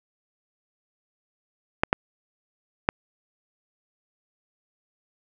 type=clicks; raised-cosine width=0.5 ms; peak=-3 dBFS; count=3; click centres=1.835 / 1.929 / 2.889 s; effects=none